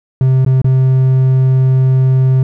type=tone with dropouts; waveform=triangle; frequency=130.81 Hz; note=C3; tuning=in tune; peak=-5 dBFS; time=0.21-2.43 s; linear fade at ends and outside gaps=2 ms; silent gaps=0.449-0.463 / 0.617-0.644 s; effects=none